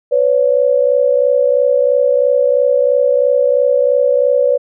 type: tone pair together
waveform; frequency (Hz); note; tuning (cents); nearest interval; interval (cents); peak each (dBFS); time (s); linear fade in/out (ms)
sine; 502 / 565; B4 / C#5; +28 / +33; major second; 205; -12; 0.11-4.58; 20
effects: none